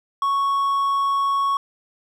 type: tone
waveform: triangle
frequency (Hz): 1108.7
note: C#6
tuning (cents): 0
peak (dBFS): -16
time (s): 0.22-1.57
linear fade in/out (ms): 2
effects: none